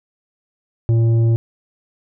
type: tone with tanh clipping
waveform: triangle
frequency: 114.8 Hz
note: A#2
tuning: 26 cents flat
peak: -13 dBFS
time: 0.89-1.36 s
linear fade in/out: 0 ms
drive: 12 dB
effects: none